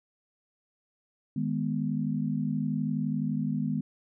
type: chord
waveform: sine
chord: G# minor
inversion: second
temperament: equal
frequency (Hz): 155.56 / 207.7 / 246.9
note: D#3 / G#3 / B3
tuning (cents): 0 / 0 / 0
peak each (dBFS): -31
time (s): 1.36-3.81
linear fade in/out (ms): 5
effects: none